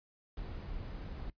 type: noise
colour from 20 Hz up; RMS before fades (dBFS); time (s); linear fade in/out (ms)
brown; -42; 0.37-1.3; 2
effects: noise-tail reverb RT60 0.1 s tail -19 dB re dry + resampled to 11025 Hz